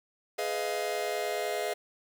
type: chord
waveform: 45% pulse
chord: F half-diminished seventh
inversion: first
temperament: just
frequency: 419.1 / 502.9 / 628.6 / 698.5 Hz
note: Ab4 / Cb5 / Eb5 / F5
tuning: +16 / +31 / +18 / 0 cents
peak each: -35 / -38 / -35 / -35 dBFS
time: 0.38-1.74 s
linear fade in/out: 10 ms
effects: 11-bit